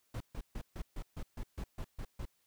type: noise bursts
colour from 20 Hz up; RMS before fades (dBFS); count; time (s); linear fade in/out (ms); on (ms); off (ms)
brown; -40; 11; 0.14-2.255; 5; 65; 140
effects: white hiss -75 dBFS RMS until 2.46 s